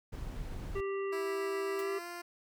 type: noise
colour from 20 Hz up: brown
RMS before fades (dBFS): -40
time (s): 0.12-0.81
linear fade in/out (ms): 10
type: harmonic tone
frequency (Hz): 392.6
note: G4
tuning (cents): +3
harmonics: 1 / 3 / 5 / 7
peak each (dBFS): -33 / -43 / -47 / -50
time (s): 0.75-1.99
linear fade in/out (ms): 10
type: tone with pitch glide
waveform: 10% pulse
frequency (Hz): 328.4 to 347.9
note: E4 to F4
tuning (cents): -6 to -7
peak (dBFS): -33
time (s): 1.12-2.22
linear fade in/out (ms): 10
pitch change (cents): +99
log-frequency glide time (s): 1.75-2.07
type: noise with exponential decay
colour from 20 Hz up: white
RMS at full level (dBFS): -45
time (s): 1.79-1.88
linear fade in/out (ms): 1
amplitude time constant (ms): 19
effects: none